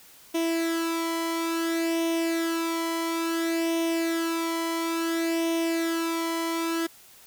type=tone with flanger; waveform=sawtooth; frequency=330.9 Hz; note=E4; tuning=7 cents sharp; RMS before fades=-27 dBFS; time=0.34-6.87 s; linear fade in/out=10 ms; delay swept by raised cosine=0.33 to 0.97 ms; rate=0.58 Hz; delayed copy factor=+0.6; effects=white hiss -52 dBFS RMS until 7.26 s